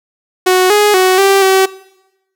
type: tone with pitch steps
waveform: sawtooth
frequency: 369 / 416.4 / 372.2 / 391.7 / 381.9 Hz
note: F#4 / G#4 / F#4 / G4 / G4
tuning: -5 / +5 / +10 / -1 / -45 cents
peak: -3 dBFS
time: 0.46-1.66 s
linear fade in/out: 10 ms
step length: 240 ms
effects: noise-tail reverb RT60 0.9 s tail -20 dB re dry